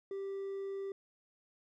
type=tone with hard clipping; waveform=triangle; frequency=392 Hz; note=G4; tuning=in tune; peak=-38 dBFS; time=0.11-0.92 s; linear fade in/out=2 ms; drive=5 dB; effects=none